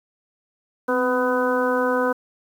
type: harmonic tone with a mistuned harmonic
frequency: 250.3 Hz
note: B3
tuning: 23 cents sharp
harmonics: 1 / 2 / 3 / 4 / 5 / 6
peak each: -25 / -21 / -32 / -26 / -29 / -27 dBFS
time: 0.88-2.13 s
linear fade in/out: 10 ms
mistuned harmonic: 1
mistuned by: +45 cents
effects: 8-bit